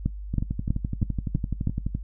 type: two click trains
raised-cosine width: 5 ms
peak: -15 / -11 dBFS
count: 20 / 6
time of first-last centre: 0.34-1.95 / 0.06-1.673 s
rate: 11.8 / 3.1 Hz
effects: noise-tail reverb RT60 0.1 s tail -17 dB re dry + added 50 Hz sine -33 dBFS peak until 2.03 s